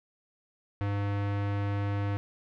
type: tone with low-pass filter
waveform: square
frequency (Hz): 101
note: G#2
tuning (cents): -48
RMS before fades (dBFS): -30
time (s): 0.81-2.17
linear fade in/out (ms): 0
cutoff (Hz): 2200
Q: 0.93
effects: none